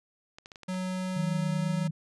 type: clicks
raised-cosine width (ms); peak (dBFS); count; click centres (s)
0.2; -28; 6; 0.385 / 0.459 / 0.518 / 0.558 / 0.633 / 0.743
type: tone with pitch glide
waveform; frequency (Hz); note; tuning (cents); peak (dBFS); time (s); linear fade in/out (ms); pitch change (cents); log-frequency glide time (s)
square; 185 to 186.61; F#3 to F#3; 0 to +15; -31; 0.68-1.88; 10; +15; 0.89-1.54
type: tone with vibrato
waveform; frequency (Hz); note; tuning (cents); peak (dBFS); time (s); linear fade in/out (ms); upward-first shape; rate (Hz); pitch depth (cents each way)
sine; 158.4; D#3; +31; -28; 1.16-1.91; 10; sine; 2.1; 28
effects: resampled to 24000 Hz